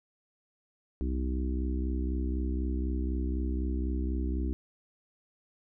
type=harmonic tone with a mistuned harmonic; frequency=64 Hz; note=C2; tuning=38 cents flat; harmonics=1 / 3 / 4 / 5 / 6; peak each=-29 / -40 / -38 / -38 / -44 dBFS; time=1.01-4.53 s; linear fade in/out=0 ms; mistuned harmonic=1; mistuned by=+24 cents; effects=none